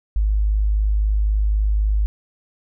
sine tone, 51.91 Hz, G#1, in tune, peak -15 dBFS, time 0.16-2.06 s, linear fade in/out 0 ms, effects none

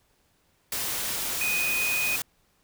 sine tone in noise, 2489 Hz, D#7, in tune, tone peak -25 dBFS, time 1.41-2.16 s, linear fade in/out 2 ms, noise white, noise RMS -30 dBFS, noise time 0.72-2.22 s, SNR +2 dB, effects pink hiss -67 dBFS RMS until 2.63 s

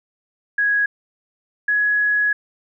sine tone pair in turn, 1661.2 / 1678.6 Hz, G#6 / G#6, 0 / +18 cents, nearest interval unison, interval 18 cents, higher second, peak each -15 dBFS, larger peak neither, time 0.58-0.86 / 1.68-2.33 s, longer second, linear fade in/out 5 ms, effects none

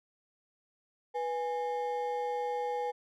triangle ring-modulated tone, 659.3 Hz, E5, in tune, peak -26 dBFS, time 1.14-2.92 s, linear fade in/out 20 ms, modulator 169 Hz, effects none

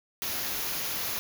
white band-stop noise, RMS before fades -32 dBFS, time 0.22-1.19 s, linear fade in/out 0 ms, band 7000 to 10000 Hz, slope 96 dB/octave, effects none

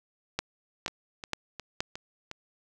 two click trains, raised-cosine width 0.2 ms, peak -11 / -21 dBFS, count 4 / 5, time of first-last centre 0.39-1.805 / 0.88-2.314 s, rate 2.12 / 2.79 Hz, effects none

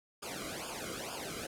pink noise with flanger, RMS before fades -41 dBFS, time 0.22-1.47 s, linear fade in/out 10 ms, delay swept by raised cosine 0.5 to 1.15 ms, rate 2.2 Hz, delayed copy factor -1, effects low-pass 12000 Hz 12 dB/octave

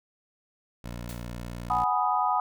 15% pulse tone, 59.3 Hz, A#1, 30 cents sharp, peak -29 dBFS, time 0.84-1.84 s, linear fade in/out 5 ms
white noise with exponential decay, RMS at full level -40 dBFS, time 1.09-1.31 s, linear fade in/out 2 ms, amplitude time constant 47 ms
sine chord, G# minor seventh, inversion third, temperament equal, 740 / 830.6 / 987.8 / 1244.5 Hz, F#5 / G#5 / B5 / D#6, 0 / 0 / 0 / 0 cents, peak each -28 dBFS, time 1.7-2.4 s, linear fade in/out 2 ms
effects none

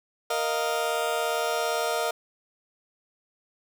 30% pulse chord, Bb suspended fourth, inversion none, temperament just, 466.2 / 621.6 / 699.2 Hz, Bb4 / Eb5 / F5, 0 / -2 / +2 cents, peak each -27 dBFS, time 0.3-2.11 s, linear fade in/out 5 ms, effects none

